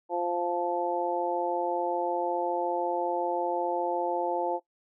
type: harmonic tone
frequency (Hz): 174.61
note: F3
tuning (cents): 0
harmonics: 2 / 3 / 4 / 5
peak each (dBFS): -32 / -32 / -33 / -31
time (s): 0.09-4.6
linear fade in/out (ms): 50
effects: noise-tail reverb RT60 0.1 s tail -17 dB re dry